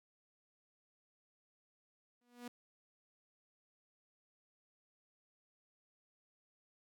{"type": "tone with exponential growth", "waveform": "sawtooth", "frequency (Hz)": 242.7, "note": "B3", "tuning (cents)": -30, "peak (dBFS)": -39, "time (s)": [2.21, 2.48], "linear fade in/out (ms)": 5, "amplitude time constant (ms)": 58, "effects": []}